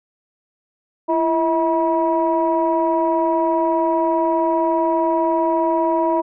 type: tone cluster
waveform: sine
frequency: 336.1 / 643 / 965 Hz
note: E4 / E5 / B5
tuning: +34 / -43 / -40 cents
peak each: -19 dBFS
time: 1.08-6.22 s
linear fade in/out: 20 ms
effects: tanh soft clip ceiling -7 dBFS